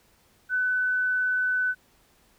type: tone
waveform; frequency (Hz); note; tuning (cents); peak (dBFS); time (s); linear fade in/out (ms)
sine; 1503; F#6; +27; -22; 0.49-1.75; 50
effects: pink hiss -62 dBFS RMS until 2.38 s